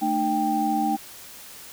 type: tone cluster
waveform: sine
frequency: 220.1 / 302.2 / 787 Hz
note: A3 / D4 / G5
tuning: +1 / +50 / +7 cents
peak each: -27 / -26 / -23 dBFS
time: 0.01-0.97 s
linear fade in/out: 20 ms
effects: white hiss -43 dBFS RMS until 1.72 s